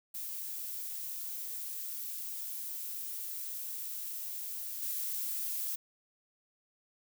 violet noise with level steps, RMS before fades -40 / -36 dBFS, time 0.14-5.76 s, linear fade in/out 10 ms, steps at 4.82 s, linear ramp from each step 5 ms, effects none

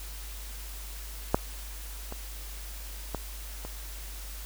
clicks, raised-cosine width 1 ms, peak -7 / -24 / -17 / -24 dBFS, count 4, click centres 1.345 / 2.124 / 3.147 / 3.65 s, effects added 50 Hz sine -39 dBFS peak until 4.45 s + white hiss -45 dBFS RMS until 4.45 s

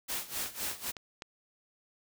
white noise with tremolo, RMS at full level -34 dBFS, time 0.08-0.92 s, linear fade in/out 20 ms, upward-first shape sine, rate 3.9 Hz, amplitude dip 85%
click train, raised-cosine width 0.2 ms, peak -24 dBFS, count 4, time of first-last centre 0.46-1.221 s, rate 3.94 Hz
effects none

